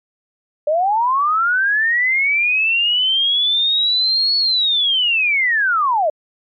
sine linear two-way sweep, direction up then down, 578 to 4414 to 578 Hz, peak -13 dBFS, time 0.67-6.1 s, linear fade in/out 5 ms, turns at 4.37 s, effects MP3 64 kbps

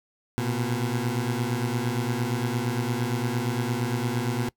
20% pulse beating tone pair, 116.54 / 125.24 Hz, A#2 / B2, 0 / +25 cents, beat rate 8.7 Hz, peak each -23 dBFS, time 0.38-4.49 s, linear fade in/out 0 ms, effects noise-tail reverb RT60 0.1 s tail -22 dB re dry

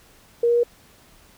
sine tone with pitch steps, 471.4 / 474.4 / 477.4 Hz, A#4 / A#4 / A#4, +19 / +30 / +41 cents, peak -15 dBFS, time 0.43-0.634 s, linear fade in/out 5 ms, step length 68 ms, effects pink hiss -53 dBFS RMS until 1.37 s

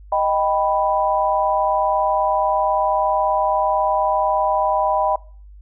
sine chord, Eb augmented, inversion none, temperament equal, 622.3 / 784 / 987.8 Hz, Eb5 / G5 / B5, 0 / 0 / 0 cents, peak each -20 dBFS, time 0.12-5.16 s, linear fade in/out 5 ms, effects noise-tail reverb RT60 0.4 s tail -21 dB re dry + added 50 Hz sine -39 dBFS peak until 5.61 s

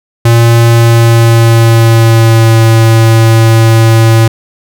square tone with pitch glide, 116.54 to 113.09 Hz, A#2 to A2, 0 to +48 cents, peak -3 dBFS, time 0.25-4.28 s, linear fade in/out 5 ms, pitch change -52 cents, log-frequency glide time 0.67-2.57 s, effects none

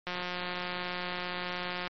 click train, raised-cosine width 0.3 ms, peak -19 dBFS, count 324, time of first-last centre 0.07-1.874 s, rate 179 Hz, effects MP3 32 kbps

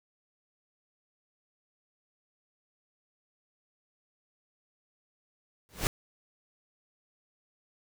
pink noise with exponential growth, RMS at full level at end -24 dBFS, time 5.69-5.87 s, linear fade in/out 0 ms, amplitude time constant 37 ms, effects none

